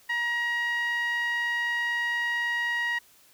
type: tone with band-pass filter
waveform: sawtooth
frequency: 949 Hz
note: A#5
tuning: 31 cents sharp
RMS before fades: -28 dBFS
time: 0.09-2.99 s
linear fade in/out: 10 ms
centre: 2000 Hz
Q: 4.4
effects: white hiss -58 dBFS RMS until 3.33 s